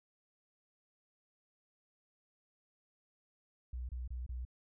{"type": "tone bursts", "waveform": "sine", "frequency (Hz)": 61.74, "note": "B1", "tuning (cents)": 0, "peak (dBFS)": -38, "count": 4, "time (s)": [3.73, 4.451], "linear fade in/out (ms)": 5, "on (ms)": 160, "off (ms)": 27, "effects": []}